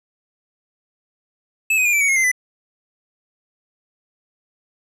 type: tone with pitch steps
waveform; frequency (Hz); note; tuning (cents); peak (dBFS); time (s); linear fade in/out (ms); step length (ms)
square; 2611 / 2513 / 2419 / 2329 / 2242 / 2158 / 2077 / 1999.4; E7 / D#7 / D#7 / D7 / C#7 / C#7 / C7 / B6; -17 / +17 / -49 / -15 / +19 / -47 / -13 / +21; -15; 1.7-2.316; 5; 77
effects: low-pass 12000 Hz 12 dB/octave